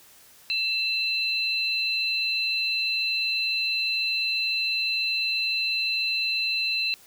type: tone pair together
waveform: sine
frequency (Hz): 2671 / 4057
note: E7 / B7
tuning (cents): +22 / +46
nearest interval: perfect fifth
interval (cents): 724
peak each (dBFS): -26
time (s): 0.5-6.94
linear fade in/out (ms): 0
effects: white hiss -53 dBFS RMS until 7.06 s